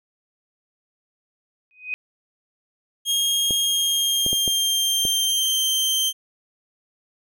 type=tone with exponential growth; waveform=sine; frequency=2502 Hz; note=D#7; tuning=9 cents sharp; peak=-21 dBFS; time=1.71-1.94 s; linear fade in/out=0 ms; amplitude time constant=50 ms
type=tone with pitch glide; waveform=sawtooth; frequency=3247 to 3136 Hz; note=G#7 to G7; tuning=-40 to 0 cents; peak=-16 dBFS; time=3.05-6.13 s; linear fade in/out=50 ms; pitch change=-60 cents; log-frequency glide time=3.58-5.6 s
type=clicks; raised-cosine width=2 ms; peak=-16 dBFS; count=5; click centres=3.508 / 4.264 / 4.33 / 4.478 / 5.052 s
effects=none